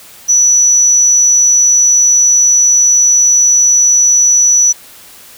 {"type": "tone", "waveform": "sine", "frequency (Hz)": 5920, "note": "F#8", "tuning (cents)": 0, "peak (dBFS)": -5, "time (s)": [0.28, 4.73], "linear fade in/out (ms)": 20, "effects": ["white hiss -37 dBFS RMS until 5.37 s"]}